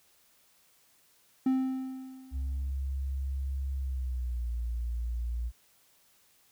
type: tone with exponential decay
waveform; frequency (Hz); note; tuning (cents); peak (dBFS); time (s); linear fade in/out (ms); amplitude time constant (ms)
triangle; 261.6; C4; 0; -20; 1.46-2.71; 5; 270
type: tone with pitch glide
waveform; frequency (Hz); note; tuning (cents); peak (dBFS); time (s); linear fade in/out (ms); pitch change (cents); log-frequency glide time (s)
sine; 67.5 to 58.76; C#2 to A#1; -45 to +14; -30; 2.31-5.52; 50; -241; 3.76-4.48
effects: white hiss -65 dBFS RMS until 6.51 s